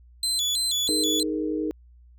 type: tone with vibrato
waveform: 30% pulse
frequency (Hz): 3742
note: A#7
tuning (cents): +6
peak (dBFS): -20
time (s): 0.23-1.23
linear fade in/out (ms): 2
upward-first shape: square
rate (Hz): 3.1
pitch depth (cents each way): 150
type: chord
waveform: sine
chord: D# suspended fourth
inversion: none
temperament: equal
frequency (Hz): 311.1 / 415.3 / 466.2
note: D#4 / G#4 / A#4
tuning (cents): 0 / 0 / 0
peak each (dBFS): -26 / -31 / -32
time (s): 0.89-1.71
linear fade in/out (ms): 0
effects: added 60 Hz sine -49 dBFS peak until 2.18 s